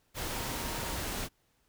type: tone in noise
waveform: sine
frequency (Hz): 934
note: A#5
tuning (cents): +3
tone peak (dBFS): -46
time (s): 0.3-1.01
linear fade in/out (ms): 50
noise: pink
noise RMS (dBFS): -36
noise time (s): 0.14-1.29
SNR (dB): -13
effects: pink hiss -72 dBFS RMS until 1.68 s